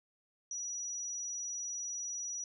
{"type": "tone", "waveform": "sine", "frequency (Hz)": 5840, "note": "F#8", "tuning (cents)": -24, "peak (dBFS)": -37, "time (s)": [0.51, 2.44], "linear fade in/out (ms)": 2, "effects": []}